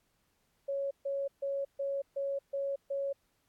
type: tone bursts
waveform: sine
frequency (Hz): 554.4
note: C#5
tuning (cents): 0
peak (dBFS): -31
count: 7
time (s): 0.68-3.13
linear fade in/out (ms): 10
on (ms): 230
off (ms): 140
effects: pink hiss -75 dBFS RMS until 3.48 s + AAC 64 kbps